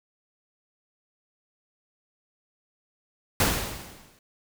pink noise with exponential decay, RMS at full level -20 dBFS, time 3.4-4.19 s, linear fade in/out 2 ms, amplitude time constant 170 ms, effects none

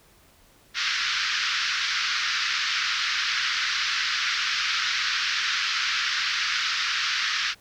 pink band-pass noise, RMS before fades -26 dBFS, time 0.74-7.55 s, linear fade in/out 50 ms, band 1300 to 5600 Hz, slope 48 dB/octave, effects pink hiss -57 dBFS RMS until 7.6 s

